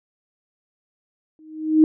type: tone with exponential growth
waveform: sine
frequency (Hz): 312.4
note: D#4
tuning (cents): +7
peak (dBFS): -7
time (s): 1.39-1.84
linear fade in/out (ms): 1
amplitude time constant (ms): 96
effects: none